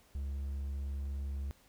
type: tone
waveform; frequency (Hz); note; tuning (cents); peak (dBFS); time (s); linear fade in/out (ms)
triangle; 69.3; C#2; 0; -33; 0.15-1.51; 0
effects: pink hiss -65 dBFS RMS until 1.68 s